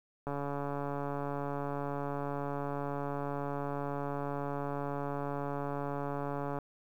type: click train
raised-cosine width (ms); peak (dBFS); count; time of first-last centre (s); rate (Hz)
1; -23; 898; 0.27-6.587; 142
effects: 10-bit